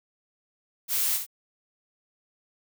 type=noise with echo; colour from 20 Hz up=blue; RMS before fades=-26 dBFS; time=0.88-1.2 s; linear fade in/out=50 ms; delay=66 ms; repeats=1; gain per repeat=-7 dB; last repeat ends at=1.266 s; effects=none